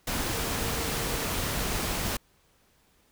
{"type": "tone in noise", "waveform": "sine", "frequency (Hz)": 460.1, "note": "A#4", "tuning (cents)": -23, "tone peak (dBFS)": -40, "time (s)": [0.32, 1.24], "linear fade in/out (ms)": 5, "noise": "pink", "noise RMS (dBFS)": -30, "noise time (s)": [0.07, 2.17], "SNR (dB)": -13, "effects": ["pink hiss -65 dBFS RMS until 3.11 s"]}